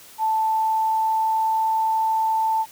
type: tone with pitch glide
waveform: sine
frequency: 880 to 885.6 Hz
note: A5 to A5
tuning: 0 to +11 cents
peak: -18 dBFS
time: 0.18-2.66 s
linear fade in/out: 50 ms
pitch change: +11 cents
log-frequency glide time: 0.33-1.7 s
effects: white hiss -46 dBFS RMS until 2.71 s